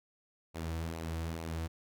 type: tone with flanger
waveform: sawtooth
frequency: 81.8 Hz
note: E2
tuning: 13 cents flat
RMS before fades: -38 dBFS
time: 0.54-1.68 s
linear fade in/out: 20 ms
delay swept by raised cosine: 0.58 to 4.98 ms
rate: 2.3 Hz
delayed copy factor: -0.5
effects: none